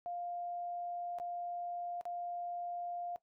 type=tone with dropouts; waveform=sine; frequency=701 Hz; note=F5; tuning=6 cents sharp; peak=-38 dBFS; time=0.06-3.16 s; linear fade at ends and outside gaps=0 ms; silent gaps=1.186-1.199 / 2.011-2.054 s; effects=noise-tail reverb RT60 0.1 s tail -17 dB re dry